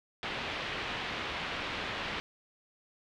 white low-pass noise, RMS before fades -37 dBFS, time 0.23-2.2 s, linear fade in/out 0 ms, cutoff 3300 Hz, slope 24 dB/octave, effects none

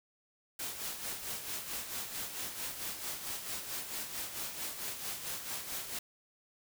white noise with tremolo, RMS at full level -38 dBFS, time 0.59-5.99 s, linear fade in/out 5 ms, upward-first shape sine, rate 4.5 Hz, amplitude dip 55%, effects none

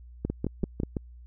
two click trains, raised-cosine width 3 ms, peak -16 / -15 dBFS, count 5 / 4, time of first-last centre 0.3-0.968 / 0.25-0.834 s, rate 5.99 / 5.14 Hz, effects added 60 Hz sine -45 dBFS peak until 1.26 s

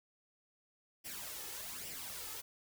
white noise with flanger, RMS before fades -45 dBFS, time 1.04-2.42 s, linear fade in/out 20 ms, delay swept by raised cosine 0.37 to 2.37 ms, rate 1.2 Hz, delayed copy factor +0.6, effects none

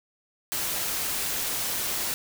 white noise, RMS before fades -29 dBFS, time 0.52-2.14 s, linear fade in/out 0 ms, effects none

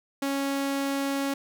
sawtooth tone, 276.4 Hz, C#4, 5 cents flat, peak -22 dBFS, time 0.22-1.34 s, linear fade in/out 5 ms, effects none

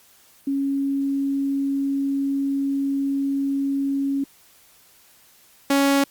sine / sawtooth tone pair in turn, 276.2 / 278.1 Hz, C#4 / C#4, -6 / +6 cents, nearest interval unison, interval 12 cents, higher second, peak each -20 / -12 dBFS, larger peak second, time 0.47-4.24 / 5.7-6.04 s, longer first, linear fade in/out 5 ms, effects white hiss -54 dBFS RMS until 6.1 s + Opus 48 kbps

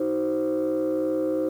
sine chord, C diminished, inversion first, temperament just, 314 / 376.7 / 523.3 Hz, Eb4 / Gb4 / C5, +16 / +31 / 0 cents, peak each -24 / -29 / -24 dBFS, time 0-1.49 s, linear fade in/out 5 ms, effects tanh soft clip ceiling -18 dBFS + 9-bit

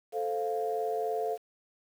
sine chord, F major, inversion first, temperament equal, 440 / 523.3 / 698.5 Hz, A4 / C5 / F5, 0 / 0 / 0 cents, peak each -31 / -37 / -32 dBFS, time 0.12-1.38 s, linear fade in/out 50 ms, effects tanh soft clip ceiling -19 dBFS + 9-bit

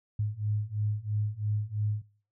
sine beating tone pair, 103.83 / 106.83 Hz, G#2 / G#2, 0 / +49 cents, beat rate 3 Hz, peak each -32 / -30 dBFS, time 0.19-2.02 s, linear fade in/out 5 ms, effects noise-tail reverb RT60 0.5 s tail -23 dB re dry

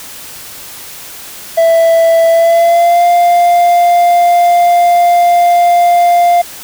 triangle tone with pitch glide, 662 to 698.5 Hz, E5 to F5, +7 to 0 cents, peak -3 dBFS, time 1.57-6.42 s, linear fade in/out 10 ms, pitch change +93 cents, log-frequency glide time 2.29-3.05 s, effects white hiss -29 dBFS RMS until 6.63 s

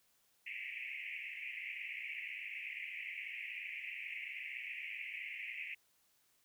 pink band-pass noise, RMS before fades -45 dBFS, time 0.46-5.75 s, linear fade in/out 10 ms, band 2000 to 2700 Hz, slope 96 dB/octave, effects white hiss -74 dBFS RMS until 6.44 s

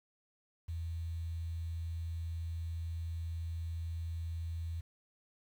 sine tone with quantisation, 83 Hz, E2, 12 cents sharp, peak -36 dBFS, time 0.68-4.81 s, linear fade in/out 10 ms, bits 10, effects none

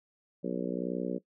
harmonic tone, 61.4 Hz, B1, 9 cents flat, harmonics 3 / 4 / 5 / 6 / 7 / 8 / 9, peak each -36 / -37 / -38 / -39 / -39 / -40 / -41 dBFS, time 0.43-1.19 s, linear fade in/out 20 ms, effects noise-tail reverb RT60 0.1 s tail -19 dB re dry

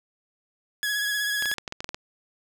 sawtooth tone with vibrato, 1675 Hz, G#6, 14 cents sharp, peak -21 dBFS, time 0.83-1.54 s, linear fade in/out 0 ms, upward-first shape triangle, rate 16 Hz, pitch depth 32 cents each way
clicks, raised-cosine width 0.2 ms, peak -15 dBFS, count 10, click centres 1.424 / 1.457 / 1.515 / 1.583 / 1.678 / 1.724 / 1.805 / 1.844 / 1.891 / 1.945 s
effects 9-bit

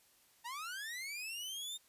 sawtooth linear sweep, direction up, 897 to 3675 Hz, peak -38 dBFS, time 0.44-1.78 s, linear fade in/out 20 ms, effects white hiss -68 dBFS RMS until 1.88 s + resampled to 32000 Hz

